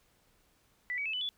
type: tone with pitch steps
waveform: sine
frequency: 1975.5 / 2269 / 2607 / 2994 / 3440 Hz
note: B6 / C#7 / E7 / F#7 / A7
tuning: 0 / +40 / -20 / +20 / -40 cents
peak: -32 dBFS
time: 0.9-1.29 s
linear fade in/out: 0 ms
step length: 78 ms
effects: pink hiss -69 dBFS RMS until 1.37 s